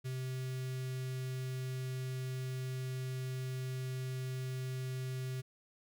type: tone with notch filter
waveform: square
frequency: 129.5 Hz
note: C3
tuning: 17 cents flat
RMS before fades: -39 dBFS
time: 0.04-5.42 s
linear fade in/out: 20 ms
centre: 840 Hz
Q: 0.69
effects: none